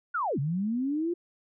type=linear two-way sweep; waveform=sine; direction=down then up; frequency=1491 to 130.81 to 354.6 Hz; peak=-26 dBFS; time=0.14-1.14 s; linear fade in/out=10 ms; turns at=0.39 s; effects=none